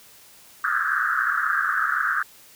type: band-pass noise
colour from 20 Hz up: white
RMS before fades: -23 dBFS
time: 0.64-2.23 s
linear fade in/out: 5 ms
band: 1200 to 1700 Hz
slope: 96 dB/octave
effects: white hiss -50 dBFS RMS until 2.55 s